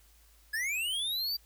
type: linear sweep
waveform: square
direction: up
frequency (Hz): 1661.2 to 4728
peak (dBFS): -31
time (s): 0.53-1.37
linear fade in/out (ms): 10
effects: added 54 Hz sine -60 dBFS peak until 1.45 s + white hiss -64 dBFS RMS until 1.45 s